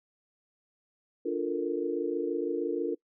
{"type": "chord", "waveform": "sine", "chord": "Bb major seventh", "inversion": "first", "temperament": "equal", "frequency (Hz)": [293.7, 349.2, 440, 466.2], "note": ["D4", "F4", "A4", "Bb4"], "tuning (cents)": [0, 0, 0, 0], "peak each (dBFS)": [-34, -32, -35, -33], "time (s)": [1.25, 2.95], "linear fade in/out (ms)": 10, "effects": ["noise-tail reverb RT60 0.1 s tail -23 dB re dry"]}